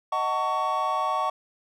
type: chord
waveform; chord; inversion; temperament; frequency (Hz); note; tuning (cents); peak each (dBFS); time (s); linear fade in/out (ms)
triangle; D# half-diminished seventh; none; just; 622.3 / 746.7 / 896 / 1120.1; D#5 / F#5 / A5 / C#6; 0 / +16 / +31 / +18; -30 / -28 / -29 / -24; 0.12-1.3; 5
effects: none